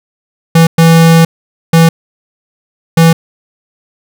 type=tone bursts at uneven times; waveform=square; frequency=164.81 Hz; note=E3; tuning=in tune; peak=-3 dBFS; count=4; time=0.55-0.67 / 0.78-1.25 / 1.73-1.89 / 2.97-3.13 s; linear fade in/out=5 ms; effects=none